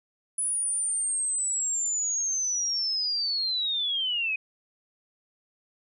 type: linear sweep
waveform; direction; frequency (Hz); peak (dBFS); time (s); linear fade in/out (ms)
sine; down; 9956 to 2489; -25; 0.38-4.36; 5
effects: none